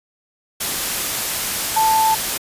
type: tone in noise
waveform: sine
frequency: 880 Hz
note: A5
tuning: in tune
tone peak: -13 dBFS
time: 1.76-2.15 s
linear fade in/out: 10 ms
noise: white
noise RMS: -22 dBFS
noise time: 0.6-2.38 s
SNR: +6 dB
effects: resampled to 32000 Hz